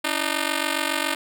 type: ring-modulated tone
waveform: 5% pulse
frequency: 304.4 Hz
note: D#4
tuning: 38 cents flat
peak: -8 dBFS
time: 0.04-1.15 s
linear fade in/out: 5 ms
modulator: 23.6 Hz
effects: none